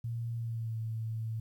sine tone with pitch glide, 116.54 to 112.05 Hz, A#2 to A2, 0 to +32 cents, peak -33 dBFS, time 0.04-1.4 s, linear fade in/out 5 ms, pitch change -68 cents, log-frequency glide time 0.35-0.78 s, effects 11-bit

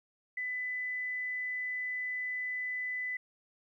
sine tone, 2000 Hz, B6, 21 cents sharp, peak -33 dBFS, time 0.37-3.17 s, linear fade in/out 5 ms, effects 12-bit

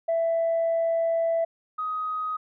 sine tone pair in turn, 663 / 1255.2 Hz, E5 / D#6, +10 / +15 cents, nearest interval major seventh, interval 1105 cents, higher second, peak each -20 / -26 dBFS, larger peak first, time 0.08-1.45 / 1.78-2.37 s, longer first, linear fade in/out 10 ms, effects tanh soft clip ceiling -18 dBFS

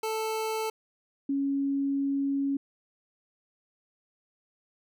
25% pulse / sine tone pair in turn, 440 / 277.2 Hz, A4 / C#4, 0 / 0 cents, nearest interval minor sixth, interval 800 cents, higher first, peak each -25 dBFS, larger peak neither, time 0.03-0.7 / 1.29-2.57 s, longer second, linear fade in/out 5 ms, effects none

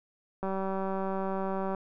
click train, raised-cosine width 1 ms, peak -20 dBFS, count 254, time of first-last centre 0.43-1.748 s, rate 192 Hz, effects none

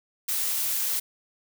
blue noise, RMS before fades -27 dBFS, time 0.28-1 s, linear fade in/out 10 ms, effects none

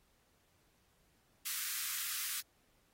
white high-pass noise, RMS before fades -39 dBFS, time 1.45-2.41 s, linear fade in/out 10 ms, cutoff 1200 Hz, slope 48 dB/octave, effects pink hiss -73 dBFS RMS until 2.93 s + AAC 48 kbps

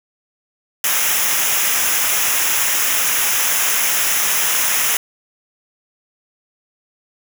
white noise with comb filter, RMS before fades -17 dBFS, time 0.84-4.97 s, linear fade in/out 2 ms, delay 0.23 ms, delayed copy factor -0.7, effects none

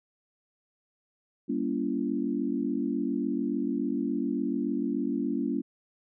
sine chord, G diminished seventh, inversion none, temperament just, 196 / 235.2 / 282.2 / 338.7 Hz, G3 / Bb3 / Db4 / Fb4, 0 / +16 / +31 / +47 cents, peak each -35 / -31 / -30 / -34 dBFS, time 1.48-5.62 s, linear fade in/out 20 ms, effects none

